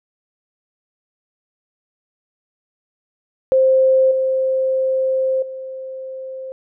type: tone with level steps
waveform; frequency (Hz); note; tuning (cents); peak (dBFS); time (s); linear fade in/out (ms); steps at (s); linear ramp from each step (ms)
sine; 525; C5; +6; -10 / -15 / -27; 3.52-6.52; 0; 4.11 / 5.42; 5
effects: none